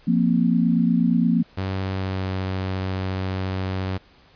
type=chord; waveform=sine; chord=F suspended fourth; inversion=none; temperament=equal; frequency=174.61 / 233.1 / 261.6 Hz; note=F3 / Bb3 / C4; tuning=0 / 0 / 0 cents; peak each=-20 / -19 / -24 dBFS; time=0.07-1.43 s; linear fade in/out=10 ms
type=tone with pitch glide; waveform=sawtooth; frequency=95.4 to 94.3 Hz; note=G2 to F#2; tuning=-47 to +33 cents; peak=-20 dBFS; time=1.57-3.98 s; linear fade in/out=10 ms; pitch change=-20 cents; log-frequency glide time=1.9-2.3 s
effects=pink hiss -54 dBFS RMS until 4.35 s + resampled to 11025 Hz